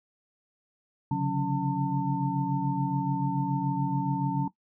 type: tone cluster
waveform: sine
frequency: 136.2 / 143.2 / 181.5 / 279.9 / 898 Hz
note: C#3 / D3 / F#3 / C#4 / A5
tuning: -30 / -43 / -33 / +17 / +35 cents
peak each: -31 dBFS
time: 1.11-4.48 s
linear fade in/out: 5 ms
effects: noise-tail reverb RT60 0.1 s tail -17 dB re dry